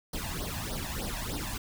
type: noise with flanger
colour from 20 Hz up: pink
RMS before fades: -35 dBFS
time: 0.13-1.58 s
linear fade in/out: 5 ms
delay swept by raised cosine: 0.2 to 1.18 ms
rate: 3.3 Hz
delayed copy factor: +0.85
effects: none